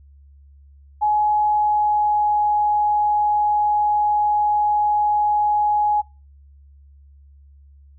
sine tone with pitch glide, 842 to 836.7 Hz, G#5 to G#5, +24 to +13 cents, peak -15 dBFS, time 1.01-6.02 s, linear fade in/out 20 ms, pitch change -11 cents, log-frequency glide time 1.45-2.4 s, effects noise-tail reverb RT60 0.3 s tail -23 dB re dry + added 70 Hz sine -45 dBFS peak until 7.98 s

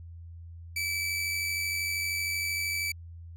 sawtooth tone with amplitude modulation, 2308 Hz, D7, 31 cents flat, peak -24 dBFS, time 0.76-2.92 s, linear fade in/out 5 ms, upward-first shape sine, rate 92.9 Hz, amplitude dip 35%, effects added 84 Hz sine -42 dBFS peak until 3.36 s

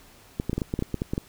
clicks, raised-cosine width 3 ms, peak -13 dBFS, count 12, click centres 0.399 / 0.496 / 0.531 / 0.58 / 0.618 / 0.739 / 0.791 / 0.824 / 0.943 / 1.019 / 1.135 / 1.179 s, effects pink hiss -53 dBFS RMS until 1.28 s

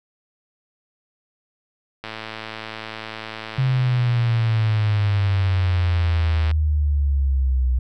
click train, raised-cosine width 0.3 ms, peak -15 dBFS, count 493, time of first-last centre 2.04-6.513 s, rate 110 Hz
sine exponential sweep, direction down, 132.9 to 61.74 Hz, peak -16 dBFS, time 3.58-7.79 s, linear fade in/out 5 ms
effects none

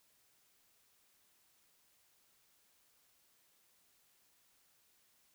silence, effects white hiss -72 dBFS RMS until 5.34 s

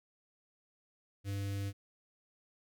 square tone with notch filter, 99.4 Hz, G2, 25 cents sharp, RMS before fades -37 dBFS, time 1.24-1.73 s, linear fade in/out 50 ms, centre 930 Hz, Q 0.75, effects none

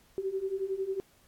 sine beating tone pair, 378.1 / 389.1 Hz, F#4 / G4, +38 / -13 cents, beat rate 11 Hz, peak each -35 / -32 dBFS, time 0.18-1 s, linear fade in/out 0 ms, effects pink hiss -63 dBFS RMS until 1.27 s + AAC 64 kbps

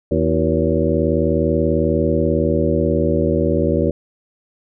harmonic tone with a mistuned harmonic, 80.3 Hz, E2, 45 cents flat, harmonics 1 / 2 / 3 / 4 / 5 / 6 / 7, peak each -22 / -22 / -22 / -22 / -22 / -22 / -22 dBFS, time 0.11-3.91 s, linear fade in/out 5 ms, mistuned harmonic 5, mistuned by -97 cents, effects none

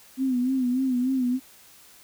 sine tone with vibrato, 255.5 Hz, C4, 41 cents flat, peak -21 dBFS, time 0.17-1.4 s, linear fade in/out 50 ms, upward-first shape sine, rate 3.4 Hz, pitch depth 75 cents each way, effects white hiss -52 dBFS RMS until 2.03 s

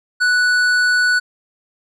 triangle tone with hard clipping, 1480 Hz, F#6, in tune, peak -14 dBFS, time 0.2-1.2 s, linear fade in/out 20 ms, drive 13 dB, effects none

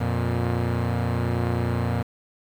sawtooth tone pair together, 88.77 / 118.7 Hz, F2 / A#2, +29 / +32 cents, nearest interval perfect fourth, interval 503 cents, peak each -22 / -20 dBFS, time 0-2.03 s, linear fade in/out 10 ms, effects low-pass 2000 Hz 12 dB/octave + 8-bit

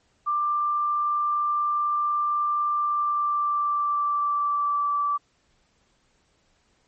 sine tone with pitch glide, 1184 to 1160.3 Hz, D6 to D6, +14 to -21 cents, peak -21 dBFS, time 0.26-5.18 s, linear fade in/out 20 ms, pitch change -35 cents, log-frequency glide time 2.71-4.92 s, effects pink hiss -66 dBFS RMS until 6.87 s + MP3 32 kbps

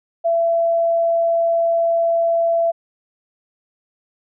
sine tone, 671 Hz, E5, 31 cents sharp, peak -14 dBFS, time 0.24-2.72 s, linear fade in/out 20 ms, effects none

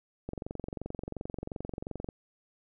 click train, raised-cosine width 2 ms, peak -23 dBFS, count 42, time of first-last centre 0.29-2.088 s, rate 22.8 Hz, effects none

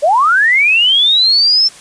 sine linear sweep, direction up, 542 to 5380 Hz, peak -7 dBFS, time 0.02-1.69 s, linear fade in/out 20 ms, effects white hiss -37 dBFS RMS until 1.8 s + resampled to 22050 Hz

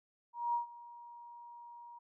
sine tone with ADSR envelope, 949 Hz, A#5, 31 cents sharp, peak -29 dBFS, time 0.33-1.99 s, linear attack 210 ms, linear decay 120 ms, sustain -20 dB, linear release 11 ms, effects none

